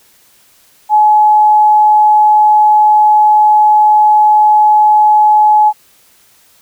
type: tone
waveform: sine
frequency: 849 Hz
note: G#5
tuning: 38 cents sharp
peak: -4 dBFS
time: 0.89-5.73 s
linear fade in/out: 50 ms
effects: white hiss -48 dBFS RMS until 6.61 s